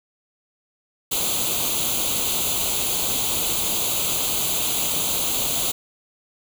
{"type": "noise with comb filter", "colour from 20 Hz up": "white", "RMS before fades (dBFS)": -23, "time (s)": [1.11, 5.72], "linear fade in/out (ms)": 10, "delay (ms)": 0.28, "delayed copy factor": 0.8, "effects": []}